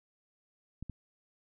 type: clicks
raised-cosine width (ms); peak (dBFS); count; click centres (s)
5; -28; 2; 0.826 / 0.897
effects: none